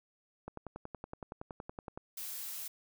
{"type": "click train", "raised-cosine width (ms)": 1, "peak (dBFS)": -28, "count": 17, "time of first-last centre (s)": [0.48, 1.975], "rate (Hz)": 10.7}
{"type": "noise", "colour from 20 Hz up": "blue", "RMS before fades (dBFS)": -42, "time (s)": [2.17, 2.68], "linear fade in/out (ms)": 5}
{"effects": []}